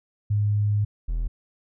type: tone pair in turn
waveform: sine / triangle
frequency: 103.83 / 41.2 Hz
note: G#2 / E1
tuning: 0 / 0 cents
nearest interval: octave + major third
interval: 1600 cents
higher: first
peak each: -19 / -21 dBFS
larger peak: first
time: 0.3-0.85 / 1.08-1.28 s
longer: first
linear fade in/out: 10 ms
effects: none